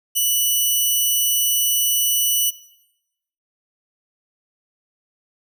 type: tone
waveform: 5% pulse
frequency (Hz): 2960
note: F#7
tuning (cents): 0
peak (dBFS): -8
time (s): 0.15-2.51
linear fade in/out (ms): 20
effects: noise-tail reverb RT60 0.9 s tail -19 dB re dry